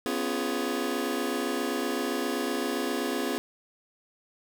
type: chord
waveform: sawtooth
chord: C# dominant seventh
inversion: third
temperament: just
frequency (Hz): 249.5 / 277.2 / 346.5 / 415.8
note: B3 / C#4 / E#4 / G#4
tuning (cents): +18 / 0 / -14 / +2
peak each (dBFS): -29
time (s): 0.06-3.38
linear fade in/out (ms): 0
effects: none